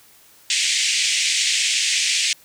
pink band-pass noise, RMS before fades -20 dBFS, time 0.5-2.33 s, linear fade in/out 2 ms, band 2100 to 8400 Hz, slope 48 dB/octave, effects white hiss -51 dBFS RMS until 2.44 s

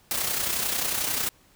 white noise with amplitude modulation, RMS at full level -25 dBFS, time 0.11-1.29 s, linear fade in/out 0 ms, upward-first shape sine, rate 31.2 Hz, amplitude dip 50%, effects pink hiss -59 dBFS RMS until 1.55 s

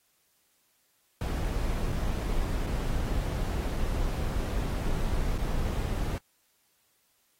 brown noise with dropouts, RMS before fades -29 dBFS, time 1.21-6.18 s, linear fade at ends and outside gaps 1 ms, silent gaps 1.92-1.924 / 2.665-2.67 / 3.765-3.77 / 5.38-5.385 s, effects white hiss -70 dBFS RMS until 7.39 s + AAC 48 kbps

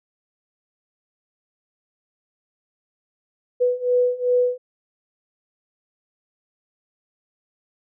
sine beating tone pair, 493 / 495.6 Hz, B4 / B4, -3 / +6 cents, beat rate 2.6 Hz, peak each -21 / -19 dBFS, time 3.6-4.58 s, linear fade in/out 20 ms, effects none

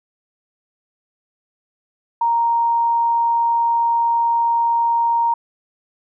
sine tone, 932.3 Hz, A#5, in tune, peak -14 dBFS, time 2.21-5.34 s, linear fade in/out 5 ms, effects none

